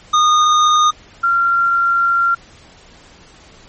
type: tone pair in turn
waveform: square / sine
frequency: 1228 / 1378.4 Hz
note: D#6 / F6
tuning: -23 / -23 cents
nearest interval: major second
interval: 200 cents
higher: second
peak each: -10 / -11 dBFS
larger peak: first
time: 0.13-0.91 / 1.23-2.35 s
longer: second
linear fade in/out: 10 ms
effects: pink hiss -44 dBFS RMS until 3.68 s + MP3 32 kbps